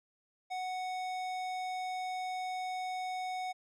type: tone with tanh clipping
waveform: sine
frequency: 740 Hz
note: F#5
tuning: in tune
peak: -37 dBFS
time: 0.5-3.53 s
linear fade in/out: 20 ms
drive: 17 dB
effects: none